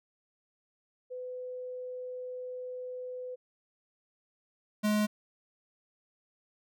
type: tone pair in turn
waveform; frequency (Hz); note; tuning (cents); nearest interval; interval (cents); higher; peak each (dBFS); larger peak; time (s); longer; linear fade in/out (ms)
sine / square; 503 / 210.8; B4 / G#3; +32 / +26; octave + minor third; 1506; first; -37 / -26; second; 1.1-3.36 / 4.83-5.07; first; 20
effects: none